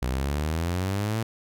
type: exponential sweep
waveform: sawtooth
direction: up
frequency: 61.3 to 114.6 Hz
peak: -21 dBFS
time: 0.02-1.23 s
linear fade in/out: 5 ms
effects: none